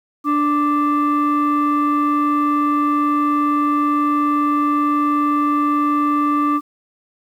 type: tone pair together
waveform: sine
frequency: 293.7 / 1174.8 Hz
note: D4 / D6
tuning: 0 / 0 cents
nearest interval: 2 octaves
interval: 2400 cents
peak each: -15 dBFS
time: 0.24-6.61 s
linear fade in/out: 50 ms
effects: tanh soft clip ceiling -11 dBFS + 8-bit